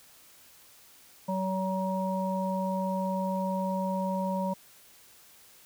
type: harmonic tone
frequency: 189 Hz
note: F#3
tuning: 37 cents sharp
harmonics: 1 / 3 / 5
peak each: -30 / -33 / -33 dBFS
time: 1.28-4.54 s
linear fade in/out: 10 ms
effects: white hiss -56 dBFS RMS until 5.65 s